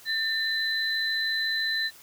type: tone pair together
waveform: sine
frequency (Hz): 1794 / 4027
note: A6 / B7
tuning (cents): +33 / +33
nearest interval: octave + major second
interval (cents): 1400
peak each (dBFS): -27 / -28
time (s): 0.05-1.91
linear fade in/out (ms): 50
effects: white hiss -51 dBFS RMS until 2.02 s